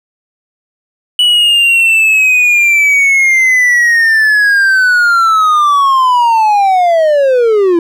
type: linear sweep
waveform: triangle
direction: down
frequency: 2960 to 330.3 Hz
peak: -4 dBFS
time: 1.19-7.79 s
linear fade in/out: 2 ms
effects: none